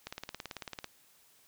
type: click train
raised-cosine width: 0.2 ms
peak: -22 dBFS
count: 15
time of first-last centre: 0.07-0.843 s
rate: 18.1 Hz
effects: white hiss -64 dBFS RMS until 1.47 s